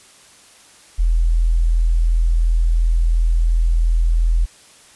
sine tone, 41.42 Hz, E1, 9 cents sharp, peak -12 dBFS, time 0.98-4.46 s, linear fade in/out 20 ms, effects white hiss -47 dBFS RMS until 4.95 s + resampled to 24000 Hz

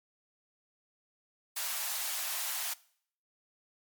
white high-pass noise, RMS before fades -35 dBFS, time 1.56-2.74 s, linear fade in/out 10 ms, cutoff 610 Hz, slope 48 dB/octave, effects noise-tail reverb RT60 0.6 s tail -21 dB re dry + MP3 96 kbps

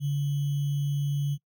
sine tone with sample-and-hold, 142.8 Hz, D3, 48 cents flat, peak -24 dBFS, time 0-1.38 s, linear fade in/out 50 ms, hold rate 3150 Hz, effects noise-tail reverb RT60 0.1 s tail -23 dB re dry

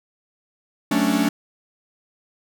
45% pulse chord, D major seventh, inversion first, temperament equal, 185 / 220 / 277.2 / 293.7 Hz, F#3 / A3 / C#4 / D4, 0 / 0 / 0 / 0 cents, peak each -26 / -22 / -22 / -23 dBFS, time 0.91-1.29 s, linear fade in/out 5 ms, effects none

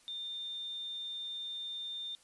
sine tone, 3610 Hz, A7, 44 cents sharp, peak -38 dBFS, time 0.08-2.15 s, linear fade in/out 0 ms, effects white hiss -64 dBFS RMS until 2.23 s + resampled to 24000 Hz

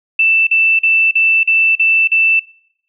sine tone bursts, 2657 Hz, E7, 13 cents sharp, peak -8 dBFS, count 7, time 0.19-2.396 s, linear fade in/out 5 ms, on 280 ms, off 41 ms, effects noise-tail reverb RT60 0.8 s tail -25 dB re dry

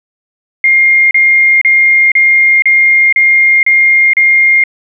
sine tone bursts, 2122 Hz, C7, 24 cents sharp, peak -4 dBFS, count 8, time 0.64-4.638 s, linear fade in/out 2 ms, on 470 ms, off 34 ms, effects none

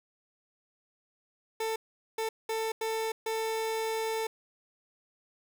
30% pulse tone bursts at uneven times, 444.9 Hz, A4, 19 cents sharp, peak -27 dBFS, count 5, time 1.6-1.76 / 2.18-2.29 / 2.49-2.72 / 2.81-3.12 / 3.26-4.27 s, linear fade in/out 5 ms, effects 9-bit

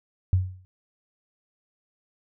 sine tone with exponential decay, 92.5 Hz, F#2, in tune, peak -14 dBFS, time 0.33-0.65 s, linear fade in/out 0 ms, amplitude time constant 69 ms, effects none

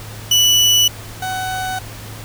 30% pulse tone pair in turn, 2960 / 749.2 Hz, F#7 / F#5, 0 / +21 cents, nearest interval 2 octaves, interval 2379 cents, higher first, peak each -7 / -18 dBFS, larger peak first, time 0.31-0.88 / 1.22-1.79 s, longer neither, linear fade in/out 5 ms, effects added 107 Hz sine -33 dBFS peak until 2.24 s + pink hiss -35 dBFS RMS until 2.24 s

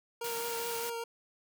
25% pulse tone with vibrato, 466.2 Hz, A#4, in tune, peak -32 dBFS, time 0.21-1.04 s, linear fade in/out 5 ms, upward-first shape sine, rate 4.9 Hz, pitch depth 17 cents each way
white high-pass noise, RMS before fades -40 dBFS, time 0.24-0.9 s, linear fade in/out 5 ms, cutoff 110 Hz, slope 48 dB/octave
effects none

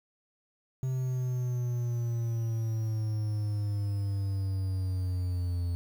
triangle exponential sweep, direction down, 130.81 to 86.6 Hz, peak -26 dBFS, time 0.83-5.75 s, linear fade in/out 0 ms, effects 9-bit

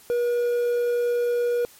triangle tone with quantisation, 480.7 Hz, B4, 47 cents flat, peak -18 dBFS, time 0.1-1.65 s, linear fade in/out 0 ms, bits 8, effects white hiss -51 dBFS RMS until 1.79 s + MP3 64 kbps

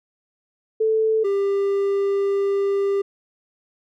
sine / triangle tone pair in turn, 440 / 397.3 Hz, A4 / G4, 0 / +23 cents, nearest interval major second, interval 177 cents, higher first, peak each -16 dBFS, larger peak neither, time 0.8-1.24 / 1.24-3.02 s, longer second, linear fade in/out 10 ms, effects none

